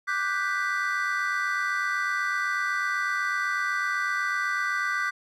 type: chord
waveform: triangle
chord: G major seventh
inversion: second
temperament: equal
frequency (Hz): 1174.7 / 1480 / 1568 / 1975.5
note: D6 / F#6 / G6 / B6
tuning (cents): 0 / 0 / 0 / 0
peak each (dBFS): -28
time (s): 0.07-5.11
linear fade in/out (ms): 20
effects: tanh soft clip ceiling -17 dBFS